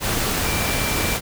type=tone in noise; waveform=sine; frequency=2349 Hz; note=D7; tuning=in tune; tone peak=-29 dBFS; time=0.42-1.18 s; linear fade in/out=50 ms; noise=pink; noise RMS=-22 dBFS; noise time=0-1.21 s; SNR=-10 dB; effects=none